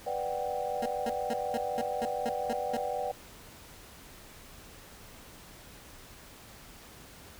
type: chord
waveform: sine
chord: G major seventh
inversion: first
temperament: equal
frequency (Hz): 493.9 / 587.3 / 740 / 784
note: B4 / D5 / F#5 / G5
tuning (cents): 0 / 0 / 0 / 0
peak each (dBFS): -36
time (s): 0.06-3.12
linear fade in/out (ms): 10
type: tone bursts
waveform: 20% pulse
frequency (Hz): 233.1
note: A#3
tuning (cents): 0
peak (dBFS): -27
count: 9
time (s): 0.82-2.771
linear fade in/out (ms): 5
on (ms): 39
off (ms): 200
effects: pink hiss -51 dBFS RMS until 7.39 s